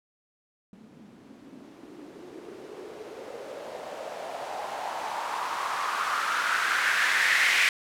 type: noise with low-pass filter sweep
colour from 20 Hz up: violet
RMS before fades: -30 dBFS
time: 0.73-7.69 s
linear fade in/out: 2 ms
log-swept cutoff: 200 to 2100 Hz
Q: 3.7
effects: none